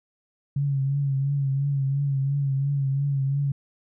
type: tone with vibrato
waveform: sine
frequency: 138.59 Hz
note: C#3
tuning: in tune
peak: -21 dBFS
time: 0.56-3.52 s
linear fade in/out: 5 ms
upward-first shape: triangle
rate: 2.9 Hz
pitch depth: 56 cents each way
effects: none